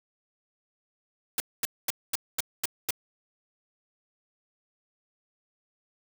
white noise bursts, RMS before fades -27 dBFS, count 7, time 1.38-2.907 s, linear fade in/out 2 ms, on 21 ms, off 230 ms, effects none

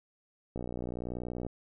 click train, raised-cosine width 2 ms, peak -24 dBFS, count 56, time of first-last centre 0.56-1.466 s, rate 60.7 Hz, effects none

